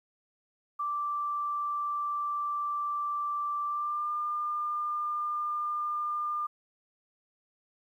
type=tone with pitch glide; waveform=sine; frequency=1172 to 1202.2 Hz; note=D6 to D6; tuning=-4 to +40 cents; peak=-29 dBFS; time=0.79-6.47 s; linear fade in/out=10 ms; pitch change=+44 cents; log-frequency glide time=3.66-4.11 s; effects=11-bit